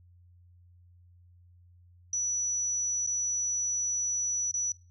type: tone with dropouts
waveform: sine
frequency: 5910 Hz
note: F#8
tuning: 3 cents flat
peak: -27 dBFS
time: 2.13-4.72 s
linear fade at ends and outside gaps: 2 ms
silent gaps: 3.065-3.072 / 4.513-4.54 s
effects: noise-tail reverb RT60 0.3 s tail -17 dB re dry + added 88 Hz sine -55 dBFS peak until 4.9 s